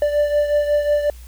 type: beating tone pair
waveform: triangle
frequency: 587.3 / 592.8 Hz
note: D5 / D5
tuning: 0 / +16 cents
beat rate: 5.5 Hz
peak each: -14 / -21 dBFS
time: 0.02-1.1 s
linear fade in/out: 2 ms
effects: added 60 Hz sine -36 dBFS peak until 1.27 s + white hiss -49 dBFS RMS until 1.27 s